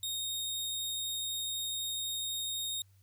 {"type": "tone", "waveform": "sawtooth", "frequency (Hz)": 3712, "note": "A#7", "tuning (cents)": -8, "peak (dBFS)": -31, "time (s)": [0.03, 2.82], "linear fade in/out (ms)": 2, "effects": ["added 97 Hz sine -60 dBFS peak until 3.02 s", "white hiss -73 dBFS RMS until 3.02 s"]}